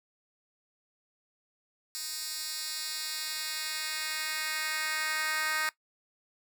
10% pulse tone with high-pass filter sweep, 311.1 Hz, D#4, in tune, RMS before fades -34 dBFS, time 1.95-5.69 s, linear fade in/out 0 ms, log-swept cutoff 5400 to 1600 Hz, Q 1.2, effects noise-tail reverb RT60 0.1 s tail -18 dB re dry

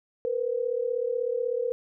sine tone pair together, 466.2 / 502.4 Hz, A#4 / B4, 0 / +30 cents, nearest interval minor second, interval 130 cents, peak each -28 dBFS, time 0.25-1.72 s, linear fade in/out 0 ms, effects none

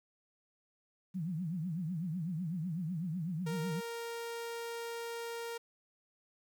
sine tone with vibrato, 170.1 Hz, F3, 45 cents flat, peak -34 dBFS, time 1.14-3.81 s, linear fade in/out 20 ms, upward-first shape triangle, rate 8 Hz, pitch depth 230 cents each way
sawtooth tone, 465.6 Hz, A#4, 2 cents flat, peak -35 dBFS, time 3.46-5.58 s, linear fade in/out 10 ms
effects 11-bit

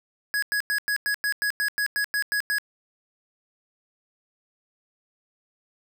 square tone bursts, 1671 Hz, G#6, 10 cents sharp, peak -23 dBFS, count 13, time 0.34-2.584 s, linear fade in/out 0 ms, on 84 ms, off 96 ms, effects none

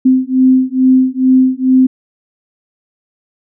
sine beating tone pair, 257.8 / 260.1 Hz, C4 / C4, -26 / -10 cents, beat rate 2.3 Hz, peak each -10 dBFS, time 0.05-1.87 s, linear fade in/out 10 ms, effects none

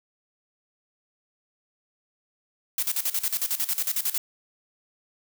blue noise with tremolo, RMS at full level -25 dBFS, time 2.78-4.18 s, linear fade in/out 2 ms, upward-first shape square, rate 11 Hz, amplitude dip 80%, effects none

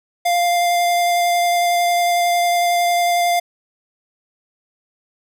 square tone with vibrato, 698.5 Hz, F5, in tune, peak -15 dBFS, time 0.25-3.4 s, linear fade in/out 10 ms, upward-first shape sine, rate 11 Hz, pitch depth 9 cents each way, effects none

